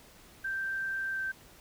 sine tone with pitch glide, 1568 to 1557.2 Hz, G6 to G6, 0 to -12 cents, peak -31 dBFS, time 0.44-1.32 s, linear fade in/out 10 ms, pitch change -12 cents, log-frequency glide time 1.12-1.2 s, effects pink hiss -56 dBFS RMS until 1.6 s

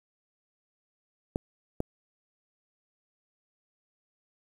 clicks, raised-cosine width 2 ms, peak -15 dBFS, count 2, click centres 1.359 / 1.804 s, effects 8-bit

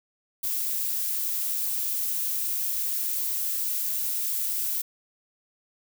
violet noise, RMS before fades -28 dBFS, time 0.43-4.82 s, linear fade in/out 10 ms, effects none

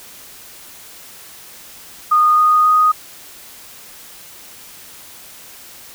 sine tone with pitch steps, 1229 / 1236.8 / 1244.7 Hz, D#6 / D#6 / D#6, -22 / -11 / 0 cents, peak -9 dBFS, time 2.11-2.92 s, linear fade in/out 10 ms, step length 270 ms, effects white hiss -39 dBFS RMS until 5.94 s

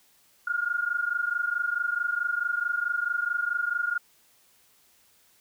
sine tone pair together, 1408 / 1432.6 Hz, F6 / F6, +14 / +44 cents, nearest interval unison, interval 30 cents, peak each -28 dBFS, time 0.47-3.98 s, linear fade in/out 5 ms, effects white hiss -62 dBFS RMS until 5.4 s

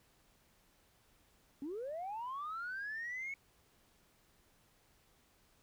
sine linear sweep, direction up, 262.4 to 2217 Hz, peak -38 dBFS, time 1.62-3.34 s, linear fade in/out 2 ms, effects tanh soft clip ceiling -36 dBFS + pink hiss -70 dBFS RMS until 5.62 s

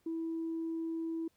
sine tone, 327.5 Hz, E4, 11 cents flat, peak -33 dBFS, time 0.06-1.28 s, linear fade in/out 5 ms, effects tanh soft clip ceiling -30 dBFS + pink hiss -74 dBFS RMS until 1.36 s

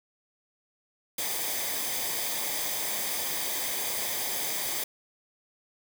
white noise with comb filter, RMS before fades -31 dBFS, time 1.18-4.84 s, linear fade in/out 5 ms, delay 0.72 ms, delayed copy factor -0.6, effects none

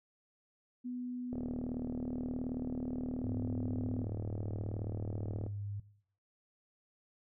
sine tone with pitch glide, 247.7 to 251.3 Hz, B3 to B3, +5 to +30 cents, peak -37 dBFS, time 0.84-4.05 s, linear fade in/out 20 ms, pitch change +25 cents, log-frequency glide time 1.85-2.36 s
click train, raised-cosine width 2 ms, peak -28 dBFS, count 161, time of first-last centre 1.33-5.464 s, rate 38.7 Hz
sine tone, 101.5 Hz, G#2, 39 cents flat, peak -37 dBFS, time 3.24-5.8 s, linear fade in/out 5 ms
effects noise-tail reverb RT60 0.6 s tail -18 dB re dry

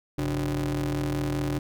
35% pulse ring-modulated tone, 79.5 Hz, D#2, 38 cents sharp, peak -21 dBFS, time 0.18-1.59 s, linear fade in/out 5 ms, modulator 216 Hz, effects none

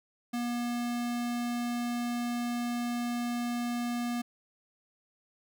square tone, 240 Hz, B3, 49 cents flat, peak -31 dBFS, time 0.33-4.22 s, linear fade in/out 10 ms, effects none

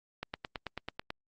click train, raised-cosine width 0.3 ms, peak -20 dBFS, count 9, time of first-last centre 0.23-1.104 s, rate 9.15 Hz, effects Opus 48 kbps

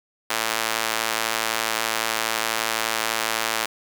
sawtooth tone with high-pass filter, 111.9 Hz, A2, 30 cents sharp, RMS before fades -25 dBFS, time 0.3-3.66 s, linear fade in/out 5 ms, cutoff 960 Hz, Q 0.58, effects none

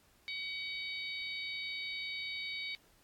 harmonic tone, 755 Hz, F#5, 35 cents sharp, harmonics 3 / 4 / 5 / 6, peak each -40 / -50 / -43 / -46 dBFS, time 0.28-2.75 s, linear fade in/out 0 ms, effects pink hiss -67 dBFS RMS until 3.03 s + AAC 64 kbps

